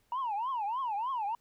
sine tone with vibrato, 932.3 Hz, A#5, in tune, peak -29 dBFS, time 0.12-1.35 s, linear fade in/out 2 ms, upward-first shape triangle, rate 3.3 Hz, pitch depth 300 cents each way, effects tanh soft clip ceiling -28 dBFS + pink hiss -72 dBFS RMS until 1.4 s

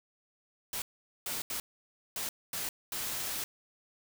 white noise bursts at uneven times, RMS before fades -36 dBFS, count 6, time 0.73-0.82 / 1.26-1.42 / 1.5-1.6 / 2.16-2.29 / 2.53-2.69 / 2.92-3.44 s, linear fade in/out 2 ms, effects none

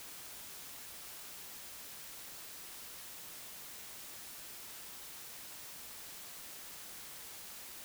silence, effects white hiss -49 dBFS RMS until 7.84 s

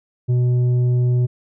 sine tone with tanh clipping, 123.6 Hz, B2, 2 cents sharp, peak -15 dBFS, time 0.28-1.27 s, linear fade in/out 20 ms, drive 6 dB, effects none

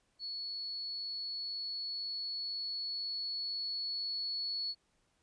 sine tone with level ramp, 4398 Hz, C#8, 14 cents flat, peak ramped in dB -38 to -34 dBFS, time 0.19-4.75 s, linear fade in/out 50 ms, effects pink hiss -75 dBFS RMS until 5.22 s + resampled to 22050 Hz

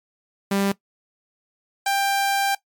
sawtooth tone pair in turn, 197.8 / 791.2 Hz, G3 / G5, +16 / +16 cents, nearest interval 2 octaves, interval 2400 cents, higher second, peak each -15 dBFS, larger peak neither, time 0.51-0.72 / 1.86-2.55 s, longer second, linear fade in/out 5 ms, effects noise-tail reverb RT60 0.1 s tail -19 dB re dry + MP3 96 kbps

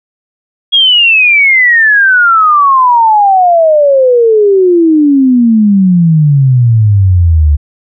sine exponential sweep, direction down, 3322 to 71.4 Hz, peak -3 dBFS, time 0.72-7.57 s, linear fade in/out 20 ms, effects none

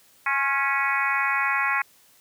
harmonic tone with a mistuned harmonic, 277.2 Hz, C#4, in tune, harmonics 3 / 4 / 5 / 6 / 7 / 8 / 9, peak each -31 / -27 / -29 / -29 / -27 / -29 / -31 dBFS, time 0.26-1.82 s, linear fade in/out 5 ms, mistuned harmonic 4, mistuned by -38 cents, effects white hiss -57 dBFS RMS until 2.2 s + high-pass 60 Hz 12 dB/octave

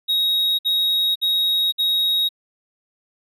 triangle tone bursts, 3782 Hz, A#7, 24 cents sharp, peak -15 dBFS, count 4, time 0.08-2.291 s, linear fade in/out 20 ms, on 510 ms, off 57 ms, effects none

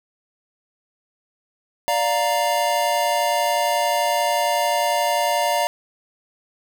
square chord, Bb major, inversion first, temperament equal, 587.3 / 698.5 / 932.3 Hz, D5 / F5 / Bb5, 0 / 0 / 0 cents, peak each -24 / -23 / -23 dBFS, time 1.88-5.67 s, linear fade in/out 0 ms, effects none

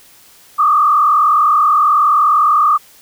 sine tone with frequency modulation, 1200 Hz, D6, 37 cents sharp, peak -8 dBFS, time 0.58-2.78 s, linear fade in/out 20 ms, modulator 40.9 Hz, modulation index 1.4, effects white hiss -45 dBFS RMS until 3.01 s

